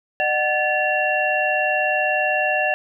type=tone cluster; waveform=sine; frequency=606 / 746 / 1734 / 2738 Hz; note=D#5 / F#5 / A6 / F7; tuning=-46 / +14 / -26 / -35 cents; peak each=-23 dBFS; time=0.2-2.74 s; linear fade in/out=0 ms; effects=none